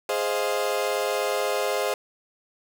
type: chord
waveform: 35% pulse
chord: F minor seventh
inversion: first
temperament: equal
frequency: 415.3 / 523.3 / 622.3 / 698.5 Hz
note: Ab4 / C5 / Eb5 / F5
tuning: 0 / 0 / 0 / 0 cents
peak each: -27 / -26 / -28 / -30 dBFS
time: 0.09-1.94 s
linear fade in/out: 2 ms
effects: none